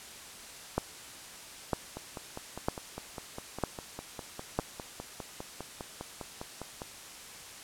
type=two click trains; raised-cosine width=1 ms; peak=-24 / -13 dBFS; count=25 / 5; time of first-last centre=1.97-6.818 / 0.78-4.59 s; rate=4.95 / 1.05 Hz; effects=white hiss -47 dBFS RMS until 7.63 s + low-pass 10000 Hz 12 dB/octave